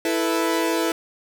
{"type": "chord", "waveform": "sawtooth", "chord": "E suspended fourth", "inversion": "none", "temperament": "equal", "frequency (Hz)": [329.6, 440, 493.9], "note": ["E4", "A4", "B4"], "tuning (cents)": [0, 0, 0], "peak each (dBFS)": [-18, -23, -23], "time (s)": [0.05, 0.92], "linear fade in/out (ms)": 2, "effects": []}